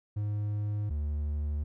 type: tone pair in turn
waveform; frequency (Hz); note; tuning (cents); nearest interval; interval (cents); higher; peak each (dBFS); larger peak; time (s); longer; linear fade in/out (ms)
triangle; 104.2 / 73.98; G#2 / D2; +6 / +13; tritone; 593; first; -27; neither; 0.16-0.9 / 0.9-1.64; neither; 10
effects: none